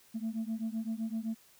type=beating tone pair; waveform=sine; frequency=220 / 227.8 Hz; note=A3 / A#3; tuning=0 / -40 cents; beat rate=7.8 Hz; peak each=-34 / -35 dBFS; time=0.14-1.35 s; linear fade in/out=20 ms; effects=tanh soft clip ceiling -29 dBFS + white hiss -62 dBFS RMS until 1.59 s